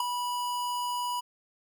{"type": "tone with ADSR envelope", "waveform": "square", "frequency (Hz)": 979, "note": "B5", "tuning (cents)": -15, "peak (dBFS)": -22, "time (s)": [0, 1.21], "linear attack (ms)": 5, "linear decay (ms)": 4, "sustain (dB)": -8, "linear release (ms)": 17, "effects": []}